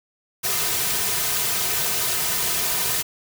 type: noise with comb filter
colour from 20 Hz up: white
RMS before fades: -23 dBFS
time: 0.43-3.03 s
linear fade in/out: 20 ms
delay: 3.6 ms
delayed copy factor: -0.75
effects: none